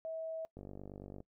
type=tone; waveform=sine; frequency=646 Hz; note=E5; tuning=35 cents flat; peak=-38 dBFS; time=0.05-0.45 s; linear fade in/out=0 ms
type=click train; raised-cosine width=2 ms; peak=-34 dBFS; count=32; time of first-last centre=0.57-1.204 s; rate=48.9 Hz
effects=noise-tail reverb RT60 0.1 s tail -21 dB re dry